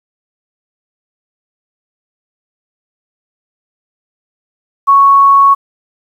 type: tone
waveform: sine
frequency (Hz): 1108.7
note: C#6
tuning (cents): 0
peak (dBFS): -3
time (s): 4.87-5.55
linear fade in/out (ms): 20
effects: 7-bit